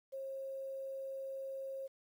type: tone with quantisation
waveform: sine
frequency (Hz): 538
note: C5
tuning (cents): +48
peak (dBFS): -40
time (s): 0.12-1.88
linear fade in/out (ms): 20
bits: 11
effects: none